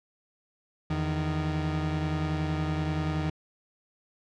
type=tone pair together; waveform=30% pulse; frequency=82.41 / 154.23 Hz; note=E2 / D#3; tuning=0 / -15 cents; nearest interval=major seventh; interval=1085 cents; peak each=-29 / -26 dBFS; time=0.9-3.3 s; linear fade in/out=5 ms; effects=low-pass 4000 Hz 12 dB/octave